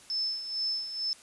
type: tone with tremolo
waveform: sine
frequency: 5260 Hz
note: E8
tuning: 5 cents flat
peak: -27 dBFS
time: 0.1-1.13 s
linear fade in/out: 0 ms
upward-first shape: sine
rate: 2.2 Hz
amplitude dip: 65%
effects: white hiss -54 dBFS RMS until 1.22 s + resampled to 24000 Hz